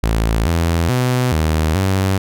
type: tone with pitch steps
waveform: sawtooth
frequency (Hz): 55.4 / 83.7 / 125.8 / 78.6 / 95.7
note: A1 / E2 / B2 / D#2 / G2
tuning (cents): +13 / +27 / +32 / +18 / -41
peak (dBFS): -10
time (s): 0.03-2.18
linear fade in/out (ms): 5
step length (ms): 430
effects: none